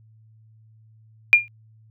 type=tone with exponential decay; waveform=sine; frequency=2406 Hz; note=D7; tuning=41 cents sharp; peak=-5 dBFS; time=1.33-1.48 s; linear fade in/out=0 ms; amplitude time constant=31 ms; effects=added 110 Hz sine -50 dBFS peak until 1.9 s